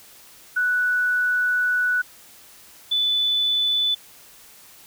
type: tone pair in turn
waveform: sine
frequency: 1480 / 3488 Hz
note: F#6 / A7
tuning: 0 / -16 cents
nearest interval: octave + minor third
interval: 1484 cents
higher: second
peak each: -18 dBFS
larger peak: neither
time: 0.56-2.02 / 2.91-3.95 s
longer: first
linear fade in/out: 10 ms
effects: white hiss -48 dBFS RMS until 4.86 s